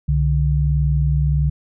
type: tone pair together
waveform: sine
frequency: 65.41 / 146.83 Hz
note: C2 / D3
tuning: 0 / 0 cents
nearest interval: octave + major second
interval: 1400 cents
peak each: -17 dBFS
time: 0.08-1.5 s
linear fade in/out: 10 ms
effects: none